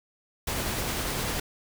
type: noise with tremolo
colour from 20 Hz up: pink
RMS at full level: -29 dBFS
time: 0.47-1.4 s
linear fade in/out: 5 ms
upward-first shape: triangle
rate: 10 Hz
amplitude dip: 25%
effects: none